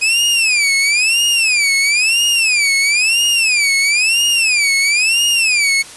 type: tone with vibrato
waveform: sawtooth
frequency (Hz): 2500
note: D#7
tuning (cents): +8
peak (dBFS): -8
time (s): 0.01-5.83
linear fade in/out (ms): 20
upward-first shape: sine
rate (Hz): 1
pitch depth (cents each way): 230
effects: white hiss -35 dBFS RMS until 5.96 s + resampled to 24000 Hz